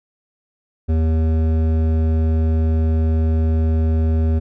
triangle tone with hard clipping, 79.9 Hz, D#2, 47 cents sharp, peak -16 dBFS, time 0.88-4.4 s, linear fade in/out 20 ms, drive 16 dB, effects none

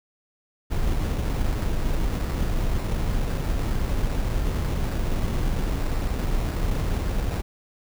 brown noise with sample-and-hold, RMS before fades -24 dBFS, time 0.7-7.42 s, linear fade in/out 20 ms, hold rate 3150 Hz, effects none

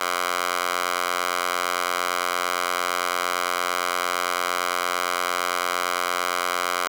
10% pulse tone with high-pass filter, 88.8 Hz, F2, 29 cents sharp, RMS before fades -25 dBFS, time 0-6.88 s, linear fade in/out 10 ms, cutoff 970 Hz, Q 1.9, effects none

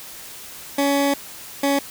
20% pulse tone pair in turn, 280.9 / 279.8 Hz, C#4 / C#4, +23 / +16 cents, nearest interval unison, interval 7 cents, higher first, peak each -12 dBFS, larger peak neither, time 0.78-1.14 / 1.63-1.79 s, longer first, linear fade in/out 5 ms, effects white hiss -38 dBFS RMS until 1.9 s

